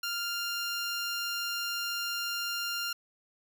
15% pulse tone, 1396.9 Hz, F6, in tune, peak -25 dBFS, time 0.03-2.93 s, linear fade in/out 5 ms, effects none

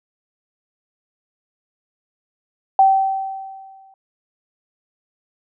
sine tone with exponential decay, 773 Hz, G5, 24 cents flat, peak -7 dBFS, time 2.79-3.94 s, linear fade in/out 2 ms, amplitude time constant 250 ms, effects none

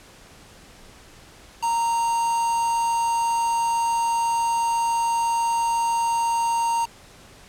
triangle tone with quantisation, 927 Hz, A#5, 10 cents flat, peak -18 dBFS, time 1.62-6.86 s, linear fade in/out 20 ms, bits 5, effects pink hiss -48 dBFS RMS until 7.48 s + low-pass 10000 Hz 12 dB/octave

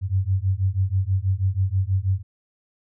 sine beating tone pair, 92.5 / 98.7 Hz, F#2 / G2, 0 / +12 cents, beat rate 6.2 Hz, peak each -22 dBFS, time 0.01-2.23 s, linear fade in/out 50 ms, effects none

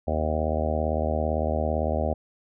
harmonic tone, 77.78 Hz, D#2, in tune, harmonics 1 / 2 / 3 / 4 / 5 / 6 / 7 / 8 / 9 / 10, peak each -27 / -37 / -32 / -37 / -36 / -36 / -31 / -30 / -33 / -36 dBFS, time 0.07-2.14 s, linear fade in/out 10 ms, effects none

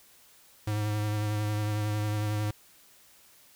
square tone with vibrato, 105.5 Hz, G#2, 28 cents sharp, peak -28 dBFS, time 0.67-2.51 s, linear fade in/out 5 ms, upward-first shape triangle, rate 11 Hz, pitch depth 25 cents each way, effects white hiss -58 dBFS RMS until 3.55 s

